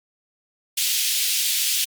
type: high-pass noise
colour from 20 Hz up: pink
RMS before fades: -22 dBFS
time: 0.77-1.85 s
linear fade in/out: 10 ms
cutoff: 2800 Hz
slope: 24 dB/octave
effects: Opus 48 kbps